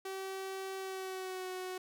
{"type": "tone with pitch glide", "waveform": "sawtooth", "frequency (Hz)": [383.6, 369.7], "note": ["G4", "F#4"], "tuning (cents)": [-37, -1], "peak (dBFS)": -35, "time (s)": [0.05, 1.78], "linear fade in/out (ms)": 5, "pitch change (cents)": -64, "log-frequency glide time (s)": [0.77, 1.49], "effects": []}